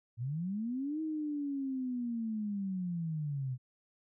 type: linear two-way sweep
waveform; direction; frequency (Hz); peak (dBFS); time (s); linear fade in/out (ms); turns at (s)
sine; up then down; 110 to 318.2 to 124; -33; 0.17-3.58; 50; 1.01
effects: none

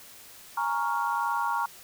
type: chord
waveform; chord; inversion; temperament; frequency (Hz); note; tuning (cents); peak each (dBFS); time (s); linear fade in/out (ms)
sine; Bb minor seventh; third; equal; 830.6 / 932.3 / 1108.7 / 1396.9; Ab5 / Bb5 / Db6 / F6; 0 / 0 / 0 / 0; -34 / -28 / -31 / -33; 0.57-1.66; 5
effects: white hiss -49 dBFS RMS until 1.83 s

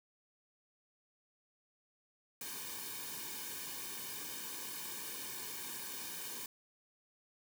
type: noise with comb filter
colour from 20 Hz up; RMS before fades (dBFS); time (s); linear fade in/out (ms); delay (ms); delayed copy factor
white; -44; 2.41-6.46; 2; 1.5; -1
effects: none

